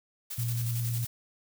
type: noise with tremolo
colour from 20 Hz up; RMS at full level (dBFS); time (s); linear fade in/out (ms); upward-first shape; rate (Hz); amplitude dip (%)
blue; -37; 0.3-1.07; 10; square; 11; 40
type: tone with vibrato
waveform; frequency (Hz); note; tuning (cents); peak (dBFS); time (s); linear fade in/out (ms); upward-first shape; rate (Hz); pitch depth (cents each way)
sine; 118; A#2; +22; -28; 0.38-1.05; 5; sine; 10; 15
effects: none